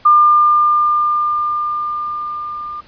sine tone with level ramp, 1200 Hz, D6, 37 cents sharp, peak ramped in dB -5 to -24 dBFS, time 0.05-2.81 s, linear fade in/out 10 ms, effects pink hiss -46 dBFS RMS until 2.87 s + resampled to 11025 Hz

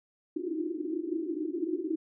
pink band-pass noise, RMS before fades -33 dBFS, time 0.36-1.96 s, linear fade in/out 10 ms, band 300 to 360 Hz, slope 96 dB/octave, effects none

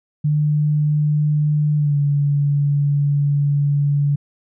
sine tone with pitch glide, 149.7 to 143.52 Hz, D3 to D3, +33 to -40 cents, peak -14 dBFS, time 0.24-4.16 s, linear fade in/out 10 ms, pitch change -73 cents, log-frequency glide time 1.76-1.97 s, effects none

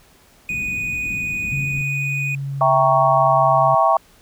triangle tone, 2478 Hz, D#7, 8 cents flat, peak -20 dBFS, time 0.49-2.35 s, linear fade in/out 2 ms
white low-pass noise, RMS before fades -34 dBFS, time 0.5-1.82 s, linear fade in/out 2 ms, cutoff 240 Hz, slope 24 dB/octave
sine tone with pitch glide, 138.59 to 137.47 Hz, C#3 to C#3, 0 to -14 cents, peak -23 dBFS, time 1.52-3.75 s, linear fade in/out 5 ms, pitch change -14 cents, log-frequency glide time 2.34-3.46 s
sine chord, E diminished seventh, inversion none, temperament equal, 659.3 / 784 / 932.3 / 1108.7 Hz, E5 / G5 / Bb5 / Db6, 0 / 0 / 0 / 0 cents, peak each -17 / -18 / -20 / -17 dBFS, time 2.61-3.97 s, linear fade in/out 2 ms
effects pink hiss -52 dBFS RMS until 4.21 s

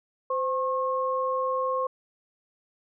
sine tone pair together, 516.7 / 1081 Hz, C5 / C#6, -22 / -44 cents, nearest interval octave + minor second, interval 1278 cents, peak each -27 dBFS, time 0.3-1.87 s, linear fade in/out 5 ms, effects none

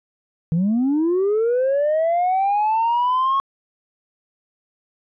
sine linear sweep, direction up, 155.56 to 1100 Hz, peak -14 dBFS, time 0.52-3.4 s, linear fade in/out 0 ms, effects tanh soft clip ceiling -14 dBFS

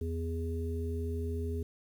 harmonic tone, 82.41 Hz, E2, in tune, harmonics 1 / 3 / 5, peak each -33 / -41 / -39 dBFS, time 0.01-1.63 s, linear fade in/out 5 ms, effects 10-bit

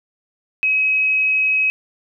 sine tone, 2548 Hz, D#7, 41 cents sharp, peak -14 dBFS, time 0.63-1.7 s, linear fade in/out 0 ms, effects none

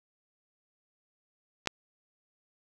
clicks, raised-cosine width 0.2 ms, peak -29 / -8 dBFS, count 2, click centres 1.659 / 1.673 s, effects none

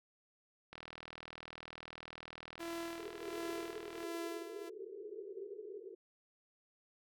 click train, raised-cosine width 0.3 ms, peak -32 dBFS, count 133, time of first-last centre 0.73-4.03 s, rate 40 Hz
sawtooth tone with tremolo, 336.7 Hz, E4, 37 cents sharp, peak -36 dBFS, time 2.59-4.7 s, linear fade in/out 20 ms, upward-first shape sine, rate 1.4 Hz, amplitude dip 70%
white band-pass noise, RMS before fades -48 dBFS, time 2.99-5.95 s, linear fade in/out 5 ms, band 370 to 440 Hz, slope 96 dB/octave
effects none

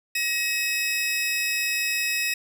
sawtooth tone pair together, 1897 / 2563 Hz, A#6 / E7, +30 / -49 cents, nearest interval perfect fourth, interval 521 cents, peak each -26 / -21 dBFS, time 0.15-2.34 s, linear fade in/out 5 ms, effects none

